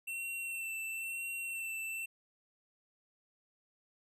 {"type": "tone with vibrato", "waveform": "square", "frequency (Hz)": 2700, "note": "E7", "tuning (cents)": 41, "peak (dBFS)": -38, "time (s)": [0.07, 2.06], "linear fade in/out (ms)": 10, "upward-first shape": "sine", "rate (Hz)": 1, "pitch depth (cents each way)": 24, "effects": []}